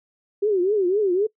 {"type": "tone with vibrato", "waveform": "sine", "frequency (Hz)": 389.5, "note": "G4", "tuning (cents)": -11, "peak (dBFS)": -17, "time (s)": [0.42, 1.27], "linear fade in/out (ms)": 10, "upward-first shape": "triangle", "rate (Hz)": 3.9, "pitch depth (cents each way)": 210, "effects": ["noise-tail reverb RT60 0.1 s tail -23 dB re dry"]}